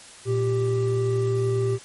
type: tone pair together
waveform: triangle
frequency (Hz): 116.36 / 391.4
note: A#2 / G4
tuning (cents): -3 / -3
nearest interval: octave + major sixth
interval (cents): 2100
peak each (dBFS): -21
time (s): 0.25-1.79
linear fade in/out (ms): 50
effects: white hiss -45 dBFS RMS until 1.84 s + MP3 48 kbps